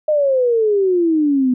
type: exponential sweep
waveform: sine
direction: down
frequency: 621 to 246.9 Hz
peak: -12 dBFS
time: 0.08-1.54 s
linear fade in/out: 5 ms
effects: none